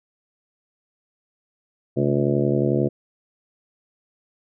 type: harmonic tone with a mistuned harmonic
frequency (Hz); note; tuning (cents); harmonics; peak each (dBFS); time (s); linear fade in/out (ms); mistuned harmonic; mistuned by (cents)
71.2; C#2; +47; 2 / 3 / 4 / 5 / 6 / 7 / 8 / 9; -23 / -25 / -26 / -23 / -31 / -27 / -32 / -31; 1.96-2.89; 20; 2; -130
effects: none